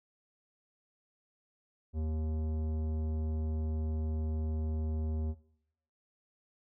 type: tone with tanh clipping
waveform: triangle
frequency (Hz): 78.3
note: D#2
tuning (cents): +11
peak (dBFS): -33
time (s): 1.93-5.35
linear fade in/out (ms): 50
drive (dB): 18
effects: noise-tail reverb RT60 0.7 s tail -18 dB re dry